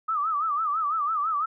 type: tone with vibrato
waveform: sine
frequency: 1233 Hz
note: D#6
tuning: 16 cents flat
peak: -23 dBFS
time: 0.08-1.46 s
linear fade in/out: 10 ms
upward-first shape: sine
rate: 6 Hz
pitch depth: 130 cents each way
effects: none